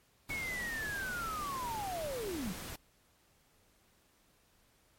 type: noise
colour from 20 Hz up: pink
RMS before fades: -44 dBFS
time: 0.29-2.76 s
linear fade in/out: 5 ms
type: linear sweep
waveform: sine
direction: down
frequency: 2226 to 162.3 Hz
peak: -36 dBFS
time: 0.3-2.53 s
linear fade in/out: 5 ms
effects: pink hiss -69 dBFS RMS until 4.98 s + MP3 64 kbps